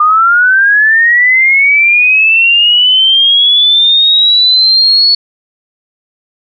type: linear sweep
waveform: sine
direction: up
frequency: 1203 to 4421 Hz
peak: -4 dBFS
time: 0-5.15 s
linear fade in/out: 5 ms
effects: none